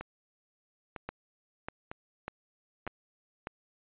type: two click trains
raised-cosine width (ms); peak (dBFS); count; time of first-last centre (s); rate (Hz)
0.5; -21 / -24; 5 / 4; 1.09-3.471 / 0.01-2.867; 1.68 / 1.05
effects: resampled to 8000 Hz